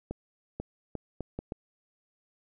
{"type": "accelerating click train", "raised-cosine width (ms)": 2, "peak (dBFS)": -21, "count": 6, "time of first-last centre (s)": [0.11, 1.521], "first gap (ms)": 490, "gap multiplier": 0.72, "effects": []}